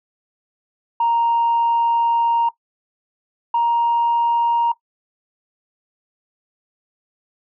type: tone pair in turn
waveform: sine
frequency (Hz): 932.3 / 937.7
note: A#5 / A#5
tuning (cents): 0 / +10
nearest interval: unison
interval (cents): 10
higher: second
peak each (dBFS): -13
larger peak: neither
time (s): 1-2.49 / 3.54-4.72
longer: first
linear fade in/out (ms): 5
effects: noise-tail reverb RT60 0.1 s tail -18 dB re dry + tanh soft clip ceiling -11 dBFS